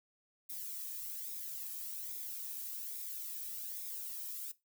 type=noise with flanger; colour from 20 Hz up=violet; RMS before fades=-43 dBFS; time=0.49-4.52 s; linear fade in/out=10 ms; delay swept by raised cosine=0.67 to 1.45 ms; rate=1.2 Hz; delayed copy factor=-0.55; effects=noise-tail reverb RT60 0.2 s tail -17 dB re dry